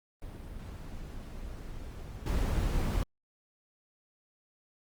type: noise with level steps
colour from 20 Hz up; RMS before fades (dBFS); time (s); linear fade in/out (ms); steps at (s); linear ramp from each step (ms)
brown; -42 / -29; 0.22-3.03; 0; 2.26; 5
effects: Opus 32 kbps